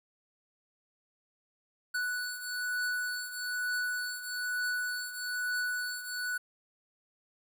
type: beating tone pair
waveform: square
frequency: 1480 / 1481.1 Hz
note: F#6 / F#6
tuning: 0 / +1 cents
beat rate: 1.1 Hz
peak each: -34 / -39 dBFS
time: 1.94-6.38 s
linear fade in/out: 10 ms
effects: 10-bit

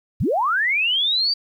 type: linear sweep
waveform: sine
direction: up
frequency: 59.3 to 4699 Hz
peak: -17 dBFS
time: 0.2-1.34 s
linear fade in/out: 10 ms
effects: 9-bit

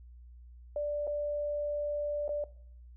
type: tone with dropouts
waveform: sine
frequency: 587.3 Hz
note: D5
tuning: in tune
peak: -30 dBFS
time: 0.76-2.44 s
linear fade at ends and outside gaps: 2 ms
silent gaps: 1.07-1.075 / 2.28-2.291 s
effects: noise-tail reverb RT60 0.6 s tail -19 dB re dry + added 60 Hz sine -49 dBFS peak until 2.96 s

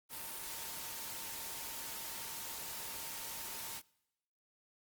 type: tone in noise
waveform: sine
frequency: 910 Hz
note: A#5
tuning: 42 cents flat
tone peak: -55 dBFS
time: 0.09-3.82 s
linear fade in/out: 50 ms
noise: white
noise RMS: -44 dBFS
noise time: 0.09-3.82 s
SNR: -14 dB
effects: noise-tail reverb RT60 0.9 s tail -24 dB re dry + Opus 32 kbps

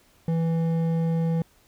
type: tone with hard clipping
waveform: triangle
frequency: 164.81 Hz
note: E3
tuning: in tune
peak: -23 dBFS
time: 0.28-1.42 s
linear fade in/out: 2 ms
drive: 12 dB
effects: pink hiss -60 dBFS RMS until 1.67 s

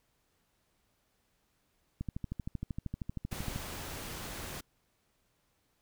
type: click train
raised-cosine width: 5 ms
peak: -24 dBFS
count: 21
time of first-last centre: 2.01-3.56 s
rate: 12.9 Hz
type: noise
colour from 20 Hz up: pink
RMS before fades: -42 dBFS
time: 3.31-4.61 s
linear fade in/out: 10 ms
effects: pink hiss -75 dBFS RMS until 5.81 s

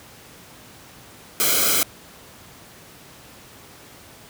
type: noise with comb filter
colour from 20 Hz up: white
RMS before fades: -19 dBFS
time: 1.4-1.83 s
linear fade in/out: 0 ms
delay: 1.1 ms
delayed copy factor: -1
effects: pink hiss -45 dBFS RMS until 4.29 s + high-pass 80 Hz 12 dB/octave

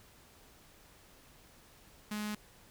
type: tone with notch filter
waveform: sawtooth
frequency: 210.5 Hz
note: G#3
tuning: 24 cents sharp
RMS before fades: -38 dBFS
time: 2.11-2.35 s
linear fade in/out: 5 ms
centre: 500 Hz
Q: 0.58
effects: pink hiss -60 dBFS RMS until 2.7 s

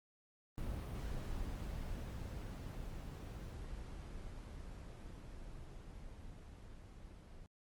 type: noise with level ramp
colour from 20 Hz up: brown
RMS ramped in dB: -41 to -55 dBFS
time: 0.58-7.46 s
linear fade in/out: 0 ms
effects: Opus 32 kbps

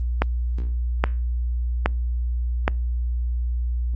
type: click train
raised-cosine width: 0.5 ms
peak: -3 dBFS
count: 4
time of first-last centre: 0.22-2.679 s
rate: 1.22 Hz
effects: added 60 Hz sine -21 dBFS peak until 3.95 s + Opus 32 kbps

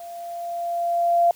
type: tone with level ramp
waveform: sine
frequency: 689 Hz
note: F5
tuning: 24 cents flat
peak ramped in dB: -35 to -13 dBFS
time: 0-1.31 s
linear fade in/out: 2 ms
effects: white hiss -50 dBFS RMS until 1.35 s

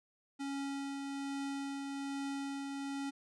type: tone with tremolo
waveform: square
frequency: 277.2 Hz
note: C#4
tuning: in tune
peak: -37 dBFS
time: 0.39-3.11 s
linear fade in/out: 20 ms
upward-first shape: triangle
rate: 1.2 Hz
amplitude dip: 30%
effects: resampled to 22050 Hz

